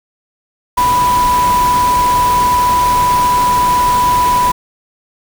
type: tone in noise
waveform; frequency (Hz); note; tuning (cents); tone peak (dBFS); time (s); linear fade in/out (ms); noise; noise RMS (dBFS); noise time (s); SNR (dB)
sine; 987.8; B5; 0; -9; 0.77-4.52; 10; pink; -21; 0.77-4.52; +9
effects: none